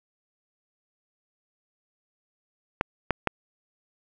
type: clicks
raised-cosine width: 0.5 ms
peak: -7 dBFS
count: 3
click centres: 2.811 / 3.107 / 3.273 s
effects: none